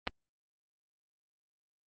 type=clicks; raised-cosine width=0.3 ms; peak=-20 / -14 dBFS; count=2; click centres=0.071 / 0.075 s; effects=Opus 32 kbps